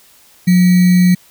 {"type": "tone with sample-and-hold", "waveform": "sine", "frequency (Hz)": 180, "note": "F#3", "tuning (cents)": -47, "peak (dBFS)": -6, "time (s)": [0.47, 1.15], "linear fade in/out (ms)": 10, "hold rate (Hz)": 2100, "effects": ["white hiss -47 dBFS RMS until 1.3 s"]}